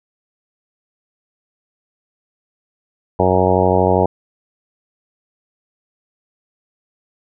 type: harmonic tone with a mistuned harmonic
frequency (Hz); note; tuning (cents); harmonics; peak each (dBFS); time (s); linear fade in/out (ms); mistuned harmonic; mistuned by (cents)
92.5; F#2; 0; 1 / 2 / 3 / 4 / 5 / 6 / 7 / 8 / 9 / 10; -20 / -21 / -24 / -20 / -18 / -20 / -20 / -23 / -20 / -24; 3.19-4.06; 5; 10; +19
effects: none